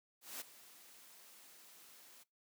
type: noise with ADSR envelope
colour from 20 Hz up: white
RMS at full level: -44 dBFS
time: 0.21-2.24 s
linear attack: 200 ms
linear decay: 12 ms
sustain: -16 dB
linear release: 17 ms
effects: noise-tail reverb RT60 0.2 s tail -21 dB re dry + high-pass 200 Hz 12 dB/octave